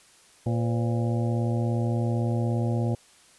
harmonic tone with a mistuned harmonic, 116.54 Hz, A#2, in tune, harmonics 1 / 2 / 3 / 4 / 5 / 6 / 7, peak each -24 / -30 / -34 / -36 / -38 / -40 / -41 dBFS, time 0.46-2.95 s, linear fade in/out 5 ms, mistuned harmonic 4, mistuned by +140 cents, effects white hiss -56 dBFS RMS until 3.38 s + resampled to 24000 Hz

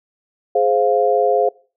sine chord, F minor, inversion first, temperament just, 419.1 / 523.8 / 698.5 Hz, Ab4 / C5 / F5, +16 / +2 / 0 cents, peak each -17 dBFS, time 0.55-1.49 s, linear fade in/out 5 ms, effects noise-tail reverb RT60 0.4 s tail -24 dB re dry

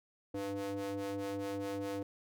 square ring-modulated tone, 98.9 Hz, G2, 16 cents sharp, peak -34 dBFS, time 0.34-2.03 s, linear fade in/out 5 ms, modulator 398 Hz, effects none

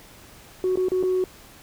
sine tone with dropouts, 370 Hz, F#4, in tune, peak -18 dBFS, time 0.64-1.24 s, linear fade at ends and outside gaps 1 ms, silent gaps 0.757-0.773 / 0.885-0.918 / 1.028-1.035 s, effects tanh soft clip ceiling -16 dBFS + pink hiss -48 dBFS RMS until 1.62 s

